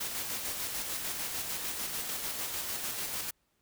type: noise with tremolo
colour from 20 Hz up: white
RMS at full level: -35 dBFS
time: 0-3.31 s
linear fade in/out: 10 ms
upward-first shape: square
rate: 6.7 Hz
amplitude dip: 30%
effects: pink hiss -75 dBFS RMS until 3.61 s